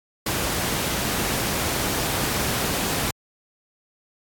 pink noise, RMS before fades -24 dBFS, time 0.26-3.11 s, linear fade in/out 5 ms, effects high-pass 60 Hz 12 dB/octave + AAC 64 kbps

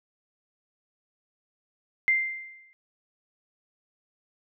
sine tone with exponential decay, 2091 Hz, C7, 2 cents flat, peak -17 dBFS, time 2.08-2.73 s, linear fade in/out 0 ms, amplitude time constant 140 ms, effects none

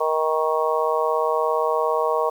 harmonic tone, 157.3 Hz, D#3, 19 cents sharp, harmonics 3 / 4 / 5 / 6 / 7, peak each -23 / -24 / -29 / -26 / -25 dBFS, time 0-2.3 s, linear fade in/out 10 ms, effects 8-bit

